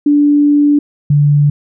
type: tone pair in turn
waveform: sine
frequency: 291.4 / 145.7 Hz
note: D4 / D3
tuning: -13 / -13 cents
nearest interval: octave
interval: 1200 cents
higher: first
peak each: -6 dBFS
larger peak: neither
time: 0.06-0.79 / 1.1-1.5 s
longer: first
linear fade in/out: 5 ms
effects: none